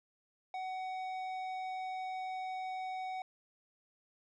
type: tone with tanh clipping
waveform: sine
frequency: 749 Hz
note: F#5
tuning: 21 cents sharp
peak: -39 dBFS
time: 0.54-3.22 s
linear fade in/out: 2 ms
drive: 11 dB
effects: none